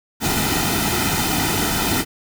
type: noise with comb filter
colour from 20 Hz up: pink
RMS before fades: -20 dBFS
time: 0.2-2.05 s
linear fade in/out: 50 ms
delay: 1.8 ms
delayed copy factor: -0.7
effects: none